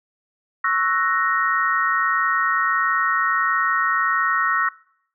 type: chord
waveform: sine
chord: F# dominant seventh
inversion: second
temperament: equal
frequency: 1108.7 / 1318.5 / 1480 / 1864.7 Hz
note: C#6 / E6 / F#6 / A#6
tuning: 0 / 0 / 0 / 0 cents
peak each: -23 / -22 / -26 / -22 dBFS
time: 0.64-4.69 s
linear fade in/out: 5 ms
effects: noise-tail reverb RT60 0.7 s tail -23 dB re dry